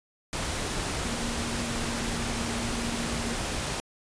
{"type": "tone in noise", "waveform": "sine", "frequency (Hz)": 233.3, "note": "A#3", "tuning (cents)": 2, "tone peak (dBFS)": -34, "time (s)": [1.05, 3.35], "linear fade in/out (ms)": 0, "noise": "pink", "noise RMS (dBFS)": -31, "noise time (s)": [0.33, 3.8], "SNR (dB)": -6, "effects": ["resampled to 22050 Hz"]}